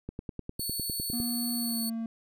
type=click train; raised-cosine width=3 ms; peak=-23 dBFS; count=12; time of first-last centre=0.09-1.201 s; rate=9.9 Hz
type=tone; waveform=10% pulse; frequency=4435 Hz; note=C#8; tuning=in tune; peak=-25 dBFS; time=0.59-1.9 s; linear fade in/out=10 ms
type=tone with pitch glide; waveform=triangle; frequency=240 to 227.1 Hz; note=B3 to A#3; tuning=-49 to -45 cents; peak=-29 dBFS; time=1.13-2.06 s; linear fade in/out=2 ms; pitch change=-96 cents; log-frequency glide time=1.56-1.85 s
effects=none